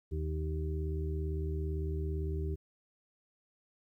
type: harmonic tone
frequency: 77.78 Hz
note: D#2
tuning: in tune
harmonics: 1 / 2 / 4 / 5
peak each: -33 / -41 / -46 / -41 dBFS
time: 0.11-2.56 s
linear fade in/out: 20 ms
effects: 12-bit